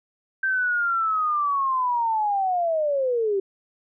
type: linear sweep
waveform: sine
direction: down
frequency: 1568 to 379.8 Hz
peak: -20 dBFS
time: 0.43-3.4 s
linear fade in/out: 5 ms
effects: none